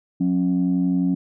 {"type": "tone pair together", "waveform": "sine", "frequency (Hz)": [180.5, 272], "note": ["F#3", "C#4"], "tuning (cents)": [-43, -33], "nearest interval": "perfect fifth", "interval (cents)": 710, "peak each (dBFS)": -19, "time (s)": [0.2, 1.15], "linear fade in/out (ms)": 10, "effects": ["tanh soft clip ceiling -12 dBFS"]}